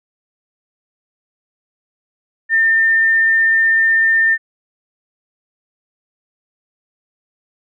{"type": "tone", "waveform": "sine", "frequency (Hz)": 1804, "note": "A6", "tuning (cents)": 43, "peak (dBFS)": -10, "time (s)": [2.49, 4.38], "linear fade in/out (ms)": 50, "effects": []}